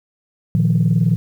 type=chord; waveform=sine; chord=Bb suspended fourth; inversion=none; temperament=equal; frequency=116.54 / 155.56 / 174.61 Hz; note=Bb2 / Eb3 / F3; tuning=0 / 0 / 0 cents; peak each=-16 dBFS; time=0.55-1.16 s; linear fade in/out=0 ms; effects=tanh soft clip ceiling -6 dBFS + 8-bit